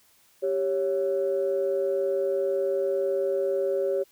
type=tone pair together; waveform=sine; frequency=392 / 554 Hz; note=G4 / C#5; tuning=0 / -1 cents; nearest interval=tritone; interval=599 cents; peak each=-25 dBFS; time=0.42-4.04 s; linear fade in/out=20 ms; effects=tanh soft clip ceiling -16 dBFS + white hiss -61 dBFS RMS until 4.11 s